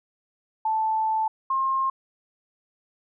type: tone pair in turn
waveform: sine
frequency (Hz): 878 / 1066.2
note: A5 / C6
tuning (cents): -4 / +32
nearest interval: minor third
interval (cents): 336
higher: second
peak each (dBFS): -21 / -21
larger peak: neither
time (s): 0.65-1.28 / 1.5-1.9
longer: first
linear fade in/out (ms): 5
effects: none